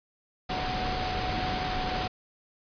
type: tone in noise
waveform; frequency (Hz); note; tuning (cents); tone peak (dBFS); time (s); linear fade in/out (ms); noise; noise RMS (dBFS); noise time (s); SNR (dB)
sine; 740; F#5; 0; -32; 0.49-2.08; 10; pink; -31; 0.49-2.08; -4
effects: resampled to 11025 Hz